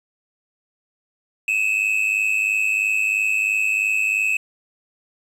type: tone pair together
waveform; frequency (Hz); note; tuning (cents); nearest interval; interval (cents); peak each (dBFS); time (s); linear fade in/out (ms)
triangle; 2537 / 2640; D#7 / E7; +33 / +2; minor second; 69; -19; 1.48-4.37; 2
effects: resampled to 32000 Hz + 8-bit